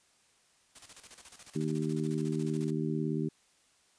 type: noise with tremolo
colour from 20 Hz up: white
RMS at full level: -49 dBFS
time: 0.75-2.71 s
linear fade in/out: 10 ms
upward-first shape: square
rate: 14 Hz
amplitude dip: 70%
type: harmonic tone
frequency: 77.78 Hz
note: D#2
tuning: in tune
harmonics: 2 / 3 / 4 / 5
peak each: -33 / -35 / -36 / -37 dBFS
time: 1.55-3.29 s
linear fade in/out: 10 ms
effects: white hiss -67 dBFS RMS until 3.98 s + resampled to 22050 Hz